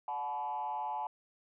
sine tone with frequency modulation, 862 Hz, A5, 36 cents flat, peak -33 dBFS, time 0.08-1.07 s, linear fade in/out 2 ms, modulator 133 Hz, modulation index 0.99, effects tanh soft clip ceiling -29 dBFS

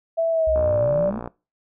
sine tone with pitch glide, 659.3 to 587.4 Hz, E5 to D5, 0 to 0 cents, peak -17 dBFS, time 0.17-1.11 s, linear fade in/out 20 ms, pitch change -200 cents, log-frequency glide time 0.31-0.84 s
sine exponential sweep, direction up, 59.9 to 233.1 Hz, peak -26 dBFS, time 0.47-1.19 s, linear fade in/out 5 ms
click train, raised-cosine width 1 ms, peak -17 dBFS, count 44, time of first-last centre 0.56-1.275 s, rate 60.1 Hz
effects noise-tail reverb RT60 0.3 s tail -23 dB re dry

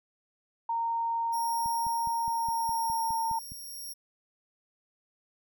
sine tone with pitch glide, 923 to 907.1 Hz, A#5 to A#5, -17 to -47 cents, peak -27 dBFS, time 0.69-3.39 s, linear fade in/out 5 ms, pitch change -30 cents, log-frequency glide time 2.14-3.08 s
5% pulse tone with tremolo, 5588 Hz, F8, in tune, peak -31 dBFS, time 1.32-3.94 s, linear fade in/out 20 ms, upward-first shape sine, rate 0.8 Hz, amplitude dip 40%
click train, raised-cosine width 5 ms, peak -33 dBFS, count 10, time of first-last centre 1.66-3.52 s, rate 4.84 Hz
effects none

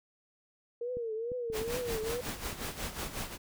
sine tone with vibrato, 466.2 Hz, A#4, in tune, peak -33 dBFS, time 0.81-2.21 s, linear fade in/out 5 ms, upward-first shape triangle, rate 2.3 Hz, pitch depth 140 cents each way
clicks, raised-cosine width 3 ms, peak -31 dBFS, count 9, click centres 0.97 / 1.318 / 1.501 / 1.617 / 1.679 / 2.037 / 2.28 / 2.528 / 2.646 s
pink noise with tremolo, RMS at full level -36 dBFS, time 1.52-3.38 s, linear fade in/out 50 ms, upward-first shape sine, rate 5.5 Hz, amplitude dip 70%
effects none

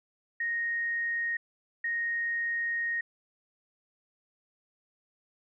sine tone bursts at uneven times, 1864.7 Hz, A#6, in tune, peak -28 dBFS, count 2, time 0.4-1.37 / 1.84-3.01 s, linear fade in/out 5 ms, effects none

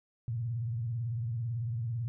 sine tone with vibrato, 116.54 Hz, A#2, in tune, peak -31 dBFS, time 0.28-2.08 s, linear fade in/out 0 ms, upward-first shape triangle, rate 18 Hz, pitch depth 160 cents each way, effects none

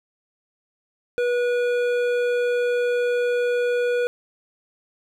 sine tone with hard clipping, 486.4 Hz, B4, 26 cents flat, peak -21 dBFS, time 1.18-4.07 s, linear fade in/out 0 ms, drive 11 dB, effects none

